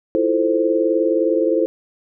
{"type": "chord", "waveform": "sine", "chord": "F major seventh", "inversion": "third", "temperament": "equal", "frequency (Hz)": [329.6, 349.2, 440, 523.3], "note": ["E4", "F4", "A4", "C5"], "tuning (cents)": [0, 0, 0, 0], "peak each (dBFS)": [-19, -24, -20, -19], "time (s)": [0.15, 1.66], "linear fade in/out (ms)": 0, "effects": []}